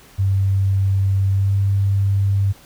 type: tone with pitch glide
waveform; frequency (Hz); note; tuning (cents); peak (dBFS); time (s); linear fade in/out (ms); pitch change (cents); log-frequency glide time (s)
sine; 97.2 to 98.78; G2 to G2; -14 to +14; -14; 0.18-2.53; 20; +28; 1.31-1.54
effects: pink hiss -47 dBFS RMS until 2.65 s